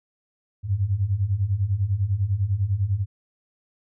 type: beating tone pair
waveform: sine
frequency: 92.5 / 102.5 Hz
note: F#2 / G#2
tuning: 0 / -22 cents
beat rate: 10 Hz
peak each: -25 / -22 dBFS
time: 0.63-3.06 s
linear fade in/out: 50 ms
effects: none